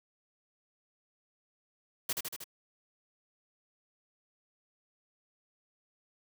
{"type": "noise with echo", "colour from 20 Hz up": "white", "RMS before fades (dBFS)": -32, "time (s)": [2.09, 2.13], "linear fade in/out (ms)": 5, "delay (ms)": 78, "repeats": 4, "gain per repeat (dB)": -3, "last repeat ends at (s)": 2.442, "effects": []}